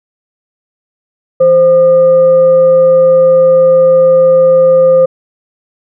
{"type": "tone with frequency modulation", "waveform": "sine", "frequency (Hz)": 523.3, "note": "C5", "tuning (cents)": 0, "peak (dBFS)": -3, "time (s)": [1.4, 5.06], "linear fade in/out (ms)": 10, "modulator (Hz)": 689, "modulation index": 0.21, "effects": []}